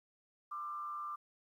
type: tone with frequency modulation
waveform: sine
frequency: 1188 Hz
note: D6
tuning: 20 cents sharp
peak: -39 dBFS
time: 0.51-1.16 s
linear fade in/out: 10 ms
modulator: 148 Hz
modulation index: 0.46
effects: 12-bit